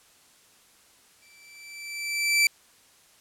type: tone with exponential growth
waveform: sawtooth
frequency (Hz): 2329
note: D7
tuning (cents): -15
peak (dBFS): -13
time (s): 1.22-2.47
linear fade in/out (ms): 2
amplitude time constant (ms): 270
effects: white hiss -58 dBFS RMS until 3.2 s + low-pass 11000 Hz 12 dB/octave